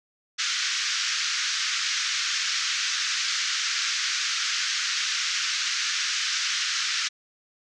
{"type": "band-pass noise", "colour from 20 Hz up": "white", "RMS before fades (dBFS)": -27, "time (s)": [0.38, 7.09], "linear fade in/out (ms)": 20, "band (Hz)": [1300, 6400], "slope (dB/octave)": 48, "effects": []}